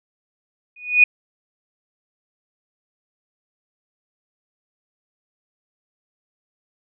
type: tone with exponential growth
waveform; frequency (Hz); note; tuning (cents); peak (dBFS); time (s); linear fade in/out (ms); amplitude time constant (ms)
sine; 2475; D#7; -10; -5; 0.76-1.04; 5; 60
effects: none